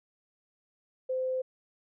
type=tone; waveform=sine; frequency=516 Hz; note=C5; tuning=24 cents flat; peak=-28 dBFS; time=1.09-1.42 s; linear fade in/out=10 ms; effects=none